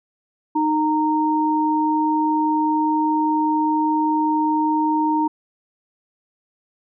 sine tone pair together, 308.7 / 925 Hz, D#4 / A#5, -14 / -14 cents, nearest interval octave + perfect fifth, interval 1900 cents, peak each -19 dBFS, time 0.55-5.28 s, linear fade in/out 10 ms, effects none

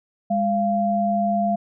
sine tone pair together, 204.5 / 690 Hz, G#3 / F5, -26 / -21 cents, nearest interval octave + major sixth, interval 2105 cents, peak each -22 / -20 dBFS, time 0.3-1.56 s, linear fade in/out 10 ms, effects none

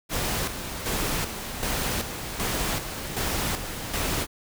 pink noise with tremolo, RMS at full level -27 dBFS, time 0.09-4.27 s, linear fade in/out 50 ms, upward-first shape square, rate 1.3 Hz, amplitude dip 55%, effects none

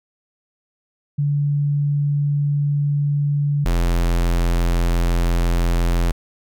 sine / square tone pair in turn, 144.4 / 42.93 Hz, D3 / F1, -29 / -29 cents, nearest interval octave + major sixth, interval 2100 cents, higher first, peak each -16 dBFS, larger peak neither, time 1.18-3.65 / 3.65-6.12 s, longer neither, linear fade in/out 10 ms, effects none

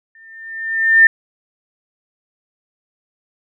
sine tone with exponential growth, 1802 Hz, A6, 41 cents sharp, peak -3 dBFS, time 0.15-1.07 s, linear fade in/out 2 ms, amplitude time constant 200 ms, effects none

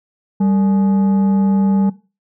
sine tone with frequency modulation, 196 Hz, G3, in tune, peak -10 dBFS, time 0.4-1.9 s, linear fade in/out 10 ms, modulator 651 Hz, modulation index 0.3, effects noise-tail reverb RT60 0.3 s tail -19 dB re dry + tanh soft clip ceiling -9 dBFS

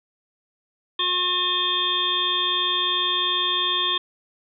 harmonic tone with a mistuned harmonic, 360 Hz, F#4, 47 cents flat, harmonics 1 / 3 / 5 / 7 / 9 / 10, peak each -34 / -27 / -33 / -35 / -24 / -24 dBFS, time 0.99-3.98 s, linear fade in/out 5 ms, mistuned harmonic 10, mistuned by -18 cents, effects none

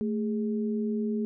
sine tone pair together, 220 / 411.6 Hz, A3 / G#4, 0 / -16 cents, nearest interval major seventh, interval 1084 cents, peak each -27 / -33 dBFS, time 0.01-1.25 s, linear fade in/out 0 ms, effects none

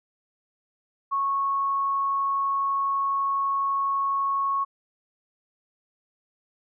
sine tone, 1102 Hz, C#6, 11 cents flat, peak -22 dBFS, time 1.11-4.65 s, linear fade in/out 20 ms, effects none

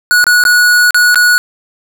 square tone with dropouts, 1462 Hz, F#6, 21 cents flat, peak -6 dBFS, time 0.11-1.38 s, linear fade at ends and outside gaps 0 ms, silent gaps 0.241-0.267 / 0.438-0.452 / 0.907-0.945 / 1.145-1.157 s, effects none

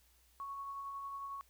sine tone with tremolo, 1108.7 Hz, C#6, in tune, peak -40 dBFS, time 0.4-1.41 s, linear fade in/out 0 ms, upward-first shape sine, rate 11 Hz, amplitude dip 25%, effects added 60 Hz sine -69 dBFS peak until 1.49 s + white hiss -70 dBFS RMS until 1.49 s

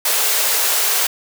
white high-pass noise, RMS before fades -17 dBFS, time 0.05-1.07 s, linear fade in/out 5 ms, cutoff 390 Hz, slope 48 dB/octave, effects none

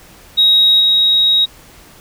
sine tone with level steps, 3793 Hz, A#7, 29 cents sharp, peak -6 / -8 dBFS, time 0.37-1.46 s, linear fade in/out 20 ms, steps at 0.8 s, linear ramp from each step 5 ms, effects tanh soft clip ceiling -2 dBFS + pink hiss -42 dBFS RMS until 2 s

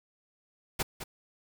pink noise with echo, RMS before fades -29 dBFS, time 0.79-0.83 s, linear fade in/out 10 ms, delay 210 ms, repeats 1, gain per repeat -10 dB, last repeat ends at 1.04 s, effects none

